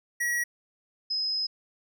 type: tone pair in turn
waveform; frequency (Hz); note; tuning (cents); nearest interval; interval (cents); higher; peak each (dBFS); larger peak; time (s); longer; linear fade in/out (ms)
square / sine; 1916 / 5083; A#6 / D#8; +47 / +36; octave + perfect fourth; 1689; second; -26; neither; 0.2-0.44 / 1.1-1.47; second; 10
effects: none